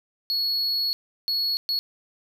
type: tone bursts at uneven times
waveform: triangle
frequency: 4359 Hz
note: C#8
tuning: 30 cents flat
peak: -21 dBFS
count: 3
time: 0.3-0.93 / 1.28-1.57 / 1.69-1.79 s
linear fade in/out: 0 ms
effects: none